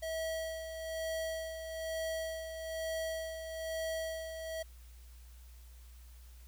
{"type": "tone with tremolo", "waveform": "square", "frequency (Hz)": 646, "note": "E5", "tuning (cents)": -35, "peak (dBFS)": -35, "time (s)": [0.02, 4.63], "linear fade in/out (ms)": 10, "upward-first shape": "sine", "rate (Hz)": 1.1, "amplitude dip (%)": 55, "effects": ["added 60 Hz sine -51 dBFS peak until 6.47 s", "white hiss -64 dBFS RMS until 6.47 s"]}